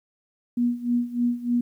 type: tone with tremolo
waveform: sine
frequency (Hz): 241.1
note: B3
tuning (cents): -41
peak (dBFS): -18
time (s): 0.57-1.61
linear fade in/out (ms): 5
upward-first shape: sine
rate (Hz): 3.3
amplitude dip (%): 85
effects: 10-bit